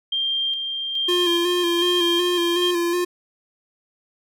sine tone with tremolo, 3184 Hz, G7, 26 cents sharp, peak -20 dBFS, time 0.12-2.71 s, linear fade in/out 5 ms, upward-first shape square, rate 1.2 Hz, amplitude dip 40%
square tone with vibrato, 349.2 Hz, F4, in tune, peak -20 dBFS, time 1.08-3.05 s, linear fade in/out 10 ms, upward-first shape square, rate 2.7 Hz, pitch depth 29 cents each way
effects none

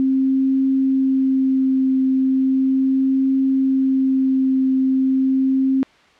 sine tone with vibrato, 265 Hz, C4, 22 cents sharp, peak -14 dBFS, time 0-5.83 s, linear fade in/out 0 ms, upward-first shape triangle, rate 0.37 Hz, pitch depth 14 cents each way, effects white hiss -51 dBFS RMS until 6.19 s + low-pass 3000 Hz 12 dB/octave

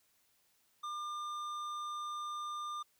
sine tone with tanh clipping, 1200 Hz, D6, 37 cents sharp, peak -40 dBFS, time 0.83-2.83 s, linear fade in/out 10 ms, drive 12 dB, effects white hiss -73 dBFS RMS until 2.99 s

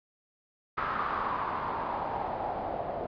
white noise with low-pass filter sweep, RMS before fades -33 dBFS, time 0.77-3.07 s, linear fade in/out 10 ms, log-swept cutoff 1300 to 650 Hz, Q 4, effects resampled to 11025 Hz

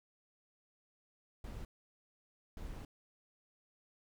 brown noise bursts at uneven times, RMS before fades -45 dBFS, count 2, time 1.44-1.65 / 2.57-2.85 s, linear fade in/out 2 ms, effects none

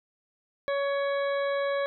harmonic tone with a mistuned harmonic, 560 Hz, C#5, 18 cents sharp, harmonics 1 / 2 / 3 / 4 / 6 / 7, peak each -26 / -35 / -36 / -41 / -46 / -45 dBFS, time 0.68-1.86 s, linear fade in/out 0 ms, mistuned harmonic 6, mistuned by -25 cents, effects none

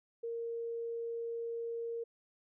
sine tone, 464 Hz, A#4, 8 cents flat, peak -36 dBFS, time 0.23-2.04 s, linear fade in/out 10 ms, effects none

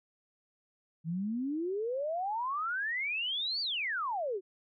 sine exponential two-way sweep, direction up then down, 155.56 to 4699 to 355.4 Hz, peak -31 dBFS, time 1.04-4.41 s, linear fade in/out 50 ms, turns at 3.61 s, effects none

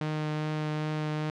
sawtooth tone with vibrato, 153.3 Hz, D#3, 25 cents flat, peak -25 dBFS, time 0.01-1.3 s, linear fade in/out 2 ms, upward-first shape triangle, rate 2.5 Hz, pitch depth 11 cents each way, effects low-pass 4000 Hz 12 dB/octave

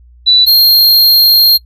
sine / square tone pair in turn, 3965 / 4217 Hz, B7 / C8, +6 / +13 cents, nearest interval minor second, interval 107 cents, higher second, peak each -4 dBFS, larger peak neither, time 0.26-0.46 / 0.46-1.58 s, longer second, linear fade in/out 20 ms, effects noise-tail reverb RT60 0.1 s tail -22 dB re dry + added 60 Hz sine -38 dBFS peak until 1.65 s

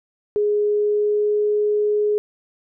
sine tone with pitch glide, 416.2 to 418.6 Hz, G#4 to G#4, +4 to +14 cents, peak -16 dBFS, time 0.36-2.18 s, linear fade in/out 0 ms, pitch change +10 cents, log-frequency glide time 0.64-1.39 s, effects none

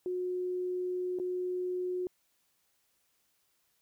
sine tone with dropouts, 363 Hz, F#4, 33 cents flat, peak -31 dBFS, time 0.06-2.07 s, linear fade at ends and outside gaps 1 ms, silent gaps 1.188-1.198 s, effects white hiss -74 dBFS RMS until 3.81 s

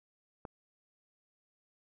click, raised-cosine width 1 ms, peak -28 dBFS, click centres 0.452 s, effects none

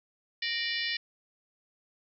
harmonic tone with a mistuned harmonic, 587.3 Hz, D5, in tune, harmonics 3 / 4 / 5 / 6 / 7 / 8 / 9, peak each -35 / -36 / -37 / -38 / -38 / -39 / -40 dBFS, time 0.42-0.97 s, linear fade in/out 5 ms, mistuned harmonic 3, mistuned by +93 cents, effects none

